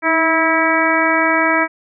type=harmonic tone with a mistuned harmonic; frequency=325 Hz; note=E4; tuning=24 cents flat; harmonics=1 / 2 / 3 / 4 / 5 / 6 / 7; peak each=-20 / -20 / -20 / -20 / -20 / -20 / -20 dBFS; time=0.02-1.68 s; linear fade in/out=50 ms; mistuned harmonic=1; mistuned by=-36 cents; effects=none